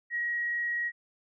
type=tone with frequency modulation; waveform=sine; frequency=1900 Hz; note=A#6; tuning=33 cents sharp; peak=-28 dBFS; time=0.1-0.92 s; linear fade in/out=50 ms; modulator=23.5 Hz; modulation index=0.32; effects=none